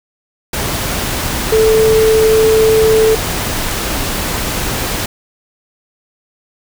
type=tone in noise; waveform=sine; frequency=440 Hz; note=A4; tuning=in tune; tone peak=-7 dBFS; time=1.52-3.15 s; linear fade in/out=5 ms; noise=pink; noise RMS=-18 dBFS; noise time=0.53-5.06 s; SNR=+8 dB; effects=none